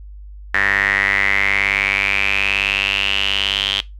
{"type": "tone with band-pass filter sweep", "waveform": "sawtooth", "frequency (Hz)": 98.9, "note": "G2", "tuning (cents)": 16, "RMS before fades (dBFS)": -18, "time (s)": [0.54, 3.81], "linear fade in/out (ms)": 5, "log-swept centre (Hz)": [1800, 3200], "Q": 8.4, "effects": ["noise-tail reverb RT60 0.2 s tail -20 dB re dry", "added 50 Hz sine -33 dBFS peak until 3.99 s"]}